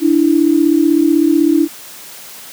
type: tone pair together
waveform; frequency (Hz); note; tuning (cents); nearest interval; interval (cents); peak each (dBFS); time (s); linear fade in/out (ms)
sine; 293.6 / 329.6; D4 / E4; 0 / 0; major second; 200; -11; 0-1.68; 50
effects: white hiss -34 dBFS RMS until 2.52 s + high-pass 150 Hz 12 dB/octave